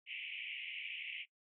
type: band-pass noise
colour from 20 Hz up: white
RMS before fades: -45 dBFS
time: 0.06-1.26 s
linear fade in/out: 50 ms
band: 2100 to 3000 Hz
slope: 96 dB/octave
effects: noise-tail reverb RT60 0.1 s tail -19 dB re dry